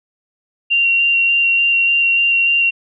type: tone with vibrato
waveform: sine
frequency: 2761 Hz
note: F7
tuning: 20 cents flat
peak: -11 dBFS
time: 0.7-2.71 s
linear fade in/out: 20 ms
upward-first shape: square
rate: 3.4 Hz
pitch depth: 9 cents each way
effects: none